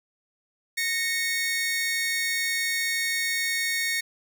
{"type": "tone pair together", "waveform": "sawtooth", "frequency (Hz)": [1853, 2204], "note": ["A#6", "C#7"], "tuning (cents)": [-11, -11], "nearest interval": "minor third", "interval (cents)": 300, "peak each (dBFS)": -24, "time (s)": [0.77, 4.01], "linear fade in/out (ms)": 10, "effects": []}